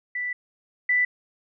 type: tone pair in turn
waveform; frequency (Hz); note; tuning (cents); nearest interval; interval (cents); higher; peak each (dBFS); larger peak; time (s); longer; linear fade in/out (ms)
sine; 1975.5 / 1982.9; B6 / B6; 0 / +6; unison; 6; second; -26 / -18; second; 0.15-0.33 / 0.89-1.05; first; 5
effects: none